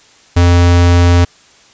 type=tone; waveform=square; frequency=87.31 Hz; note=F2; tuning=in tune; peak=-6 dBFS; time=0.36-1.25 s; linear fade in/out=10 ms; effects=white hiss -45 dBFS RMS until 1.73 s + resampled to 16000 Hz